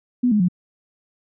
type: tone with pitch steps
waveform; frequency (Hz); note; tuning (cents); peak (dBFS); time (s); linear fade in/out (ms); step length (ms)
sine; 246.9 / 210 / 178.67; B3 / G#3 / F3; 0 / +19 / +40; -14; 0.23-0.485; 10; 85
effects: none